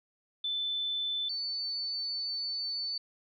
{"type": "tone pair in turn", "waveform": "sine", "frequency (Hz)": [3520, 4503], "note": ["A7", "C#8"], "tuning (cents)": [0, 26], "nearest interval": "major third", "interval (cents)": 426, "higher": "second", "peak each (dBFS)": [-30, -32], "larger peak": "first", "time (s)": [[0.44, 1.29], [1.29, 2.98]], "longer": "second", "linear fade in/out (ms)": 5, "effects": []}